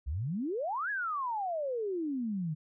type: exponential two-way sweep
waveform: sine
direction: up then down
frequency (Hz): 61.4 to 1716 to 147.7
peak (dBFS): -31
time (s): 0.06-2.55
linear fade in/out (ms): 20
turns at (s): 0.9
effects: none